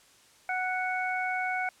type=harmonic tone; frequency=740 Hz; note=F#5; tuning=in tune; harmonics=1 / 2 / 3; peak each=-31 / -33 / -33 dBFS; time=0.49-1.69 s; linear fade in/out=2 ms; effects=white hiss -59 dBFS RMS until 1.8 s + low-pass 9000 Hz 12 dB/octave